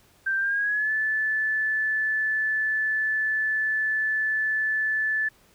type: tone with pitch glide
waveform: sine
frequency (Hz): 1571 to 1743.1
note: G6 to A6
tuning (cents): +3 to -17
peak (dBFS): -22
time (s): 0.26-5.29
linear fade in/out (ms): 10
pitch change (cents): +180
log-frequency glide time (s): 0.38-0.92
effects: pink hiss -59 dBFS RMS until 5.54 s